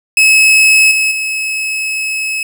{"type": "tone with level steps", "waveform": "40% pulse", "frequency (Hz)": 2579, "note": "E7", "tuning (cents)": -39, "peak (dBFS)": [-4, -9, -14], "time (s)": [0.17, 2.43], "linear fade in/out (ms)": 2, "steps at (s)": [0.91, 1.11], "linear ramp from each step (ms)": 5, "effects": []}